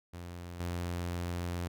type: tone with level steps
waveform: sawtooth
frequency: 87.31 Hz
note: F2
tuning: in tune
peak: -38 / -30 dBFS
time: 0.13-1.68 s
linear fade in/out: 10 ms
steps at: 0.6 s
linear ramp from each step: 2 ms
effects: none